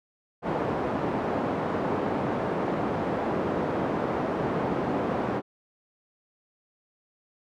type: band-pass noise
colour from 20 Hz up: pink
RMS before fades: -28 dBFS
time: 0.42-5.42 s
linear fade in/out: 50 ms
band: 200 to 920 Hz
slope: 12 dB/octave
effects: none